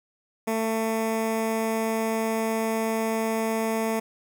15% pulse tone with notch filter, 223 Hz, A3, 23 cents sharp, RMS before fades -26 dBFS, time 0.47-4 s, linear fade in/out 10 ms, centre 4100 Hz, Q 1.3, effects none

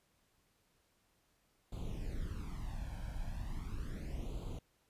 brown noise with flanger, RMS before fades -41 dBFS, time 1.72-4.59 s, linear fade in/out 5 ms, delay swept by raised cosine 0.27 to 1.27 ms, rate 0.37 Hz, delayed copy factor +0.85, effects pink hiss -75 dBFS RMS until 4.89 s + resampled to 32000 Hz

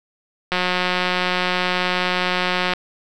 click train, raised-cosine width 0.3 ms, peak -4 dBFS, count 402, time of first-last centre 0.52-2.735 s, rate 181 Hz, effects none

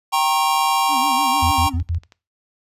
square chord, G diminished, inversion none, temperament equal with one note detuned, 784 / 932.3 / 1082.8 Hz, G5 / Bb5 / Db6, 0 / 0 / -41 cents, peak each -21 dBFS, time 0.12-1.7 s, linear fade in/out 20 ms
triangle tone with vibrato, 269.3 Hz, C#4, 50 cents flat, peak -25 dBFS, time 0.88-1.82 s, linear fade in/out 50 ms, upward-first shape sine, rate 6.6 Hz, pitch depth 150 cents each way
clicks, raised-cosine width 0.2 ms, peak -27 dBFS, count 8, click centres 1.207 / 1.593 / 1.656 / 1.8 / 1.889 / 1.947 / 2.035 / 2.122 s
sine tone bursts, 84.8 Hz, E2, 50 cents sharp, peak -18 dBFS, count 4, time 1.42-1.987 s, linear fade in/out 10 ms, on 96 ms, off 61 ms
effects noise-tail reverb RT60 0.3 s tail -21 dB re dry + resampled to 32000 Hz

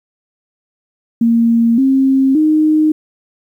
sine tone with pitch steps, 231.5 / 267.5 / 309 Hz, A#3 / C4 / D#4, -12 / +38 / -12 cents, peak -8 dBFS, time 1.21-2.92 s, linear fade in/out 5 ms, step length 570 ms, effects 8-bit

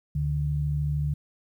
sine tone pair together, 73.42 / 146.83 Hz, D2 / D3, 0 / 0 cents, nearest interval octave, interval 1200 cents, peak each -29 / -25 dBFS, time 0.15-1.14 s, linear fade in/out 5 ms, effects 10-bit

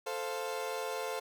30% pulse chord, F major, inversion first, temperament equal, 440 / 523.3 / 698.5 Hz, A4 / C5 / F5, 0 / 0 / 0 cents, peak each -36 / -36 / -39 dBFS, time 0.06-1.2 s, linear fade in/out 10 ms, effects none

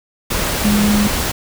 sine tone in noise, 207.7 Hz, G#3, in tune, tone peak -12 dBFS, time 0.64-1.08 s, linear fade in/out 10 ms, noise pink, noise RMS -19 dBFS, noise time 0.3-1.32 s, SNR +4 dB, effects none

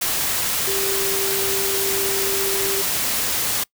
sine tone in noise, 392 Hz, G4, in tune, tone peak -25 dBFS, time 0.67-2.82 s, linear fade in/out 10 ms, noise white, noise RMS -22 dBFS, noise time 0.01-3.64 s, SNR -6 dB, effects noise-tail reverb RT60 0.1 s tail -24 dB re dry

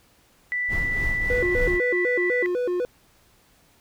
sine tone, 1975.5 Hz, B6, in tune, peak -23 dBFS, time 0.52-2.46 s, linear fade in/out 0 ms
brown noise with tremolo, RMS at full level -26 dBFS, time 0.68-1.81 s, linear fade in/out 50 ms, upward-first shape triangle, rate 3.4 Hz, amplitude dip 55%
triangle tone with vibrato, 420 Hz, G#4, 19 cents sharp, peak -20 dBFS, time 1.3-2.85 s, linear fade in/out 0 ms, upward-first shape square, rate 4 Hz, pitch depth 280 cents each way
effects pink hiss -59 dBFS RMS until 3.8 s

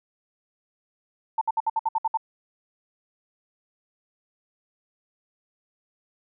sine tone bursts, 894 Hz, A5, 27 cents sharp, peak -20 dBFS, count 9, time 1.38-2.173 s, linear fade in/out 5 ms, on 33 ms, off 62 ms, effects none

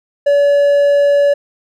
triangle tone, 571 Hz, D5, 49 cents flat, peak -6 dBFS, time 0.26-1.34 s, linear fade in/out 10 ms, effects none

